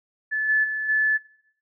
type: tone with level steps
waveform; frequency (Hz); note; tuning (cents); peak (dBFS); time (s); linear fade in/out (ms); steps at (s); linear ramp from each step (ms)
sine; 1734; A6; -26; -22 / -17 / -25 / -18; 0.31-1.18; 20; 0.48 / 0.63 / 0.88; 20
effects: noise-tail reverb RT60 0.7 s tail -17 dB re dry